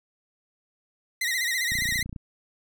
sawtooth tone with vibrato, 1963 Hz, B6, 11 cents flat, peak -21 dBFS, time 1.21-2.03 s, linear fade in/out 5 ms, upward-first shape sine, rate 15 Hz, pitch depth 99 cents each way
click train, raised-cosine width 5 ms, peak -24 dBFS, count 14, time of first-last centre 1.72-2.162 s, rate 29.4 Hz
effects none

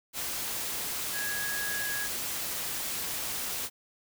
sine tone in noise, 1661.2 Hz, G#6, in tune, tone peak -33 dBFS, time 1.12-2.09 s, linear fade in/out 50 ms, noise white, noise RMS -34 dBFS, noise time 0.13-3.7 s, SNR -2 dB, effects none

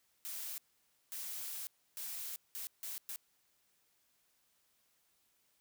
blue noise bursts at uneven times, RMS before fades -43 dBFS, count 6, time 0.25-0.58 / 1.12-1.67 / 1.97-2.36 / 2.55-2.67 / 2.83-2.98 / 3.09-3.16 s, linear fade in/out 0 ms, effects white hiss -75 dBFS RMS until 5.6 s

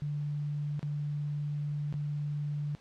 sine tone with dropouts, 146.83 Hz, D3, in tune, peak -31 dBFS, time 0.02-2.75 s, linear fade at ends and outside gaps 0 ms, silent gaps 0.794-0.829 / 1.926-1.94 s, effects pink hiss -60 dBFS RMS until 2.8 s + low-pass 5000 Hz 12 dB/octave

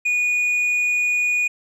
triangle tone with tanh clipping, 2457 Hz, D#7, 22 cents flat, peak -18 dBFS, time 0.05-1.48 s, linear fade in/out 10 ms, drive 8 dB, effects none

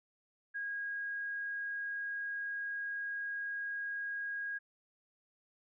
sine tone, 1638 Hz, G#6, 24 cents flat, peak -36 dBFS, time 0.54-4.59 s, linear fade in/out 20 ms, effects none

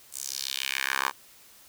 10% pulse tone with high-pass filter sweep, 67 Hz, C2, 42 cents sharp, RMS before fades -31 dBFS, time 0.11-1.12 s, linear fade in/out 50 ms, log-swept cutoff 8600 to 1000 Hz, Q 2.2, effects white hiss -54 dBFS RMS until 1.68 s

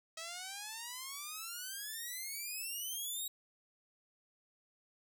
5% pulse exponential sweep, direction up, 640 to 3840 Hz, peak -31 dBFS, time 0.17-3.28 s, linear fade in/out 5 ms, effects none

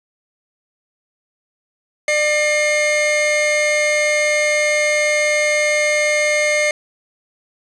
45% pulse tone pair together, 599 / 2135 Hz, D5 / C7, +34 / +34 cents, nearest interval octave + minor seventh, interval 2200 cents, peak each -17 dBFS, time 2.08-6.71 s, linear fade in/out 2 ms, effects resampled to 22050 Hz + 8-bit

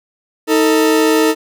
40% pulse tone pair together, 316.1 / 447 Hz, D#4 / A4, +27 / +27 cents, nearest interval tritone, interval 600 cents, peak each -12 dBFS, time 0.47-1.35 s, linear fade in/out 50 ms, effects none

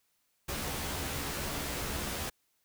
pink noise with comb filter, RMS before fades -36 dBFS, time 0.48-2.3 s, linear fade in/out 10 ms, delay 14 ms, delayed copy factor +0.6, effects white hiss -75 dBFS RMS until 2.64 s

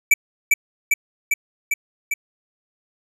square tone with echo, 2314 Hz, D7, 26 cents flat, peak -10 dBFS, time 0.11-0.14 s, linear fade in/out 5 ms, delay 400 ms, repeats 5, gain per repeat -2 dB, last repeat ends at 2.14 s, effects none

